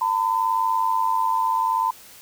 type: tone pair together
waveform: sine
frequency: 908 / 1008.5 Hz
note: A#5 / B5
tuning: -46 / +36 cents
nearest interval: major second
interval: 182 cents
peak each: -22 / -21 dBFS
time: 0.01-1.91 s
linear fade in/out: 5 ms
effects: white hiss -46 dBFS RMS until 2.21 s